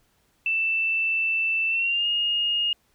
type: tone with pitch glide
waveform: sine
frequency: 2659 to 2850 Hz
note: E7 to F7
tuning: +14 to +34 cents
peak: -21 dBFS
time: 0.46-2.73 s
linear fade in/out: 2 ms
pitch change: +120 cents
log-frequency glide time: 1.69-2.07 s
effects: pink hiss -66 dBFS RMS until 2.94 s